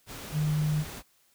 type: tone in noise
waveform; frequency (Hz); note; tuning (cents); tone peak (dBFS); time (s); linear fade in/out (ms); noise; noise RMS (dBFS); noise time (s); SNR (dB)
sine; 152.1; D#3; -39; -24; 0.32-0.85; 50; pink; -41; 0.06-1.03; +14
effects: white hiss -66 dBFS RMS until 1.34 s